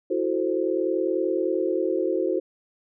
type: chord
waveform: sine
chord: F# half-diminished seventh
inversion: third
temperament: equal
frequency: 329.6 / 370 / 440 / 523.3 Hz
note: E4 / F#4 / A4 / C5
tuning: 0 / 0 / 0 / 0 cents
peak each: -27 / -25 / -30 / -28 dBFS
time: 0.1-2.4 s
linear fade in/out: 10 ms
effects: none